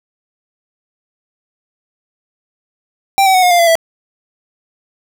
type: tone with pitch steps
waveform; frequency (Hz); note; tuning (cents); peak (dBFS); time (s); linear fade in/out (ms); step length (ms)
square; 784 / 761.7 / 740 / 718.9 / 698.5 / 678.6 / 659.3; G5 / G5 / F#5 / F5 / F5 / F5 / E5; 0 / -50 / 0 / +50 / 0 / -50 / 0; -8; 3.18-3.754; 0; 82
effects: none